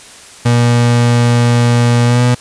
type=tone with pitch glide; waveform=35% pulse; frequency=119.7 to 122.92 Hz; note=A#2 to B2; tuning=+46 to -8 cents; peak=-6 dBFS; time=0.45-2.35 s; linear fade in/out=10 ms; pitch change=+46 cents; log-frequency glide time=2.05-2.22 s; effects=white hiss -36 dBFS RMS until 2.4 s + resampled to 22050 Hz